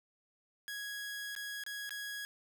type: tone with dropouts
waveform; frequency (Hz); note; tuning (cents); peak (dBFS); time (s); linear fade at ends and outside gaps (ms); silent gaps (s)
sawtooth; 1661.2; G#6; 0; -36; 0.68-2.25; 0; 1.351-1.363 / 1.637-1.664 / 1.893-1.907
effects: 12-bit